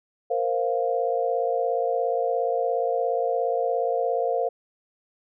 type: chord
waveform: sine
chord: Bb suspended second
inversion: none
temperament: equal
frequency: 466.2 / 523.3 / 698.5 Hz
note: Bb4 / C5 / F5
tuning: 0 / 0 / 0 cents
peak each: -26 dBFS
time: 0.3-4.49 s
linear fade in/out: 10 ms
effects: none